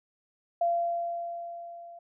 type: tone with level ramp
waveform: sine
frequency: 686 Hz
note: F5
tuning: 31 cents flat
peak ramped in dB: -22 to -44 dBFS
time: 0.61-1.99 s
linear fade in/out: 5 ms
effects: none